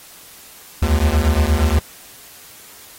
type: beating tone pair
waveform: square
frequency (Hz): 71 / 79.5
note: C#2 / D#2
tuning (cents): +42 / +38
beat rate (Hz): 8.5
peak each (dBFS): -17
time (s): 0.82-1.79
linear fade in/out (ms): 5
effects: white hiss -42 dBFS RMS until 2.98 s + AAC 48 kbps